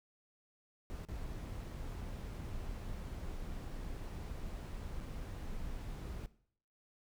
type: noise with dropouts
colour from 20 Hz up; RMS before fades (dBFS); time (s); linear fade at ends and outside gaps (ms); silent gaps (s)
brown; -43; 0.9-6.26; 0; 1.05-1.086 / 5.002-5.009
effects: noise-tail reverb RT60 0.6 s tail -18 dB re dry